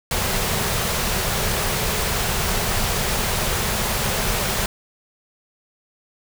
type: band-stop noise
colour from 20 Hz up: pink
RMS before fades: -22 dBFS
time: 0.11-4.66 s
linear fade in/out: 2 ms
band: 240 to 350 Hz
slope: 96 dB/octave
effects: none